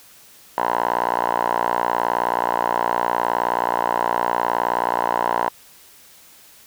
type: tone with band-pass filter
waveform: 5% pulse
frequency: 59.2 Hz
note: A#1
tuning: 27 cents sharp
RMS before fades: -21 dBFS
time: 0.58-5.49 s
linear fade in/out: 0 ms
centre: 1000 Hz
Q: 7.8
effects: white hiss -48 dBFS RMS until 6.66 s